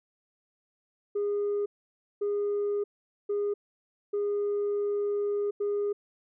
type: tone bursts at uneven times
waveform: sine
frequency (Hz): 409.4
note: G#4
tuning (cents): -25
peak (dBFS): -24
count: 5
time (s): 1.15-1.66 / 2.21-2.84 / 3.29-3.54 / 4.13-5.51 / 5.6-5.93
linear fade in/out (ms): 10
effects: tanh soft clip ceiling -24 dBFS